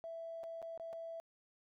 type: tone with dropouts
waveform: triangle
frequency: 661 Hz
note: E5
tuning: 5 cents sharp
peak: -39 dBFS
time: 0.04-1.2 s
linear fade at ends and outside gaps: 0 ms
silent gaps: 0.434-0.439 / 0.618-0.626 / 0.776-0.798 / 0.929-0.932 s
effects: tanh soft clip ceiling -41 dBFS